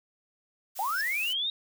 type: noise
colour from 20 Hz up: blue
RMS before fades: -40 dBFS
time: 0.75-1.34 s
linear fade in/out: 20 ms
type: linear sweep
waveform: sine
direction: up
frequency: 735 to 3800 Hz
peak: -27 dBFS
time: 0.79-1.5 s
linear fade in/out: 2 ms
type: tone with exponential growth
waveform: sine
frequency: 5290 Hz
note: E8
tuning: 5 cents sharp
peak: -31 dBFS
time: 0.86-1.01 s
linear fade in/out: 0 ms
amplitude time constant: 32 ms
effects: none